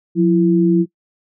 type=tone pair together; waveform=sine; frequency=178.9 / 334.5 Hz; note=F3 / E4; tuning=+42 / +25 cents; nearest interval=major seventh; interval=1083 cents; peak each=-13 dBFS; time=0.15-0.86 s; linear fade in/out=50 ms; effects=noise-tail reverb RT60 0.1 s tail -22 dB re dry